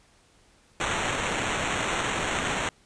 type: noise with sample-and-hold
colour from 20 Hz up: blue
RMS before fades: -28 dBFS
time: 0.8-2.69 s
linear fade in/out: 2 ms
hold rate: 4900 Hz
effects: pink hiss -60 dBFS RMS until 2.85 s + resampled to 22050 Hz